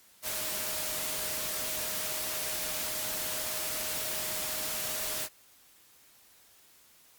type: tone in noise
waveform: sine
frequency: 622.3 Hz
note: D#5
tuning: in tune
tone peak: -45 dBFS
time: 0.22-5.29 s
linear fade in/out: 50 ms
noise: white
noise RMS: -34 dBFS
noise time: 0.22-5.29 s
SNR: -14 dB
effects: white hiss -60 dBFS RMS until 7.18 s + Opus 48 kbps